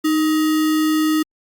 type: tone with sample-and-hold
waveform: sine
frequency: 310.6 Hz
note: D#4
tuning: 3 cents flat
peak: -14 dBFS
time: 0.04-1.23 s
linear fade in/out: 10 ms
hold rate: 1575 Hz
effects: Opus 48 kbps